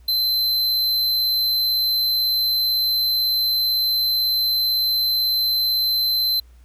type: tone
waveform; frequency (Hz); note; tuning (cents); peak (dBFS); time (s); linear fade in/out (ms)
square; 4079; C8; -45; -18; 0.08-6.4; 5
effects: added 60 Hz sine -45 dBFS peak until 6.64 s + pink hiss -61 dBFS RMS until 6.64 s